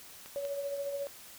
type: clicks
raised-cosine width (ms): 0.2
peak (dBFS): -30 / -29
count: 2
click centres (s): 0.26 / 0.451
type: tone with tremolo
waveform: sine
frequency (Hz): 563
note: C#5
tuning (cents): +27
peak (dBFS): -31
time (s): 0.36-1.07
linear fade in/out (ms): 0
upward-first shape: triangle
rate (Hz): 14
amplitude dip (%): 50
effects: white hiss -51 dBFS RMS until 1.38 s